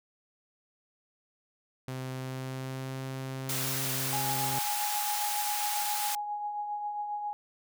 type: tone with pitch glide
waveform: sawtooth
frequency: 130 to 132.43 Hz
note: C3 to C3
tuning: -11 to +21 cents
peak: -31 dBFS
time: 1.88-4.59 s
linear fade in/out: 0 ms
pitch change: +32 cents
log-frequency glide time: 2.16-2.99 s
type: high-pass noise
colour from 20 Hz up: white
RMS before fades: -33 dBFS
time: 3.49-6.15 s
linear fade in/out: 2 ms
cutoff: 700 Hz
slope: 48 dB/octave
type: tone with tremolo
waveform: sine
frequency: 830.6 Hz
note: G#5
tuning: in tune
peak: -30 dBFS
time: 4.13-7.33 s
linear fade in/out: 0 ms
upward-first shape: triangle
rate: 7.4 Hz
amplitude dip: 45%
effects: none